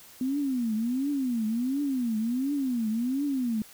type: tone with vibrato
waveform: sine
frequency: 249.7 Hz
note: B3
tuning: 19 cents sharp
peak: -25 dBFS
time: 0.21-3.62 s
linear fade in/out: 2 ms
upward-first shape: triangle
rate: 1.4 Hz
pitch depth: 280 cents each way
effects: white hiss -51 dBFS RMS until 3.73 s